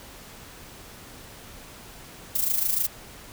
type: noise with amplitude modulation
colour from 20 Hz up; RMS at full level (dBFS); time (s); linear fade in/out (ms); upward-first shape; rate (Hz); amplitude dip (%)
violet; -22; 2.35-2.87; 5; sine; 26.5; 65
effects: pink hiss -45 dBFS RMS until 3.32 s